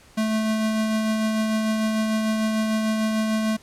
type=tone with tremolo; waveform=square; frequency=218.4 Hz; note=A3; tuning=13 cents flat; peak=-20 dBFS; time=0.17-3.57 s; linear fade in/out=10 ms; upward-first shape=triangle; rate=6.7 Hz; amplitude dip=30%; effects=pink hiss -52 dBFS RMS until 3.62 s + low-pass 11000 Hz 12 dB/octave